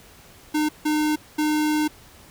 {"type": "tone bursts at uneven times", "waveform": "square", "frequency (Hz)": 304.1, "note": "D#4", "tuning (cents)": -40, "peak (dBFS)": -20, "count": 3, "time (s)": [[0.54, 0.69], [0.85, 1.16], [1.38, 1.88]], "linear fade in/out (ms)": 10, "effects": ["pink hiss -49 dBFS RMS until 2.3 s"]}